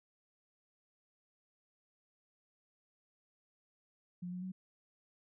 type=tone with pitch steps; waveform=sine; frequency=177.8 / 180.8 / 186.4 Hz; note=F3 / F#3 / F#3; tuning=+31 / -40 / +13 cents; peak=-39 dBFS; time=4.22-4.52 s; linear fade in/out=10 ms; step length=100 ms; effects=none